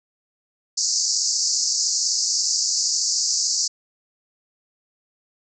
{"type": "band-pass noise", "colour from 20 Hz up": "pink", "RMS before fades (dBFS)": -22, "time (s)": [0.77, 3.68], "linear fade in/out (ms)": 10, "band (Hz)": [4600, 7300], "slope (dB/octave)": 96, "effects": []}